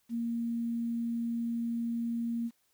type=tone with quantisation; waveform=sine; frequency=233.1 Hz; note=A#3; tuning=in tune; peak=-30 dBFS; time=0.09-2.51 s; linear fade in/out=50 ms; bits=10; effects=white hiss -73 dBFS RMS until 2.73 s